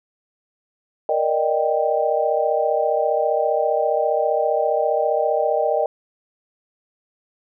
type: chord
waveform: sine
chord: Eb major seventh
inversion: second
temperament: equal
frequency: 466.2 / 587.3 / 622.3 / 784 Hz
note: Bb4 / D5 / Eb5 / G5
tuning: 0 / 0 / 0 / 0 cents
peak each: -23 / -23 / -21 / -23 dBFS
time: 1.09-5.86 s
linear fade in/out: 2 ms
effects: none